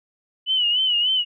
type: tone with vibrato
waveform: sine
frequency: 2960 Hz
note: F#7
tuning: in tune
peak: -17 dBFS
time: 0.46-1.25 s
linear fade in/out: 50 ms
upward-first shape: sine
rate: 3.4 Hz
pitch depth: 77 cents each way
effects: none